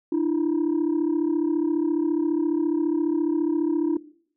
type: tone pair together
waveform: sine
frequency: 301.1 / 335.7 Hz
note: D4 / E4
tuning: +43 / +32 cents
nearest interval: major second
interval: 189 cents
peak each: -21 dBFS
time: 0.12-3.97 s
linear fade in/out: 5 ms
effects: noise-tail reverb RT60 0.6 s tail -21 dB re dry + tanh soft clip ceiling -17 dBFS